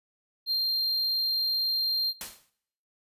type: tone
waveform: triangle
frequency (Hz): 4186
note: C8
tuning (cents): 0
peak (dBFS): -23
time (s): 0.46-2.14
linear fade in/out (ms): 50
type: noise with exponential decay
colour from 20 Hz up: white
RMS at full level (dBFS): -33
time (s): 2.21-2.5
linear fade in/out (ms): 1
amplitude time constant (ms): 61
effects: noise-tail reverb RT60 0.7 s tail -20 dB re dry + resampled to 32000 Hz